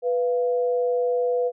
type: tone pair together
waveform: sine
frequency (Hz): 493.9 / 692.5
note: B4 / F5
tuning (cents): 0 / -15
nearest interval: tritone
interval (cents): 585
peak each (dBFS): -20 / -30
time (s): 0.02-1.52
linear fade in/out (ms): 50
effects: none